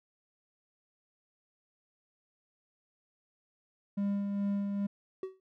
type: tone with tremolo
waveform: triangle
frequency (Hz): 200.8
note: G3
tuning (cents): +42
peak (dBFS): -26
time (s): 3.97-4.87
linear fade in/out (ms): 10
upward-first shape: sine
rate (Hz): 2.4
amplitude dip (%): 35
type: tone with exponential decay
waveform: triangle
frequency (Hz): 378.5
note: F#4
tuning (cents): +39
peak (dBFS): -29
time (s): 5.23-5.4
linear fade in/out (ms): 2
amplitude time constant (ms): 36
effects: none